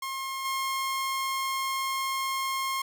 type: tone with level steps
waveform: sawtooth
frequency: 1071 Hz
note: C6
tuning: 40 cents sharp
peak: -28 / -24 dBFS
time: 0.02-2.82 s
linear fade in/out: 5 ms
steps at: 0.44 s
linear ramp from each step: 20 ms
effects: none